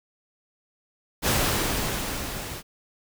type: noise with level ramp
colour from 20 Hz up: pink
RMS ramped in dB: -21 to -36 dBFS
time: 1.22-2.63 s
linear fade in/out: 50 ms
effects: none